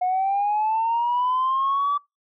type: linear sweep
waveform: sine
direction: up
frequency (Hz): 722 to 1159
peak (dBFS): -18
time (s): 0.01-1.98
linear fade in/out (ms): 10
effects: noise-tail reverb RT60 0.2 s tail -26 dB re dry + tanh soft clip ceiling -16 dBFS